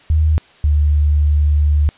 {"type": "tone pair in turn", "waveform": "sine", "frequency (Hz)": [77.78, 74.09], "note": ["D#2", "D2"], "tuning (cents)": [0, 16], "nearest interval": "minor second", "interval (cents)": 84, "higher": "first", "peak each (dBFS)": [-10, -10], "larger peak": "neither", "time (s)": [[0.1, 0.38], [0.64, 1.89]], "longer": "second", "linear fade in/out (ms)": 0, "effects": ["white hiss -47 dBFS RMS until 1.97 s", "resampled to 8000 Hz"]}